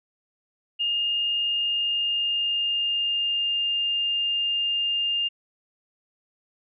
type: tone with pitch glide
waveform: sine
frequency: 2830 to 2810 Hz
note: F7 to F7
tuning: +22 to +10 cents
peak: -22 dBFS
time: 0.79-5.29 s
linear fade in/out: 20 ms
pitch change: -12 cents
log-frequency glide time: 1.4-3.59 s
effects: none